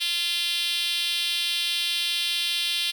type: tone with high-pass filter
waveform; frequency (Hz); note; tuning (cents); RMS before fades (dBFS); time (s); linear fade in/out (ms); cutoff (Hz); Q
5% pulse; 344.9; F4; -22; -26; 0-2.92; 20; 3300; 2.7
effects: none